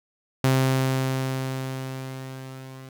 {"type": "tone with level ramp", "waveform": "sawtooth", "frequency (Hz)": 131.8, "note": "C3", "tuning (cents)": 13, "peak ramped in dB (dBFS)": [-13, -36], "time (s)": [0.44, 2.89], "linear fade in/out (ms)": 2, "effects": ["9-bit"]}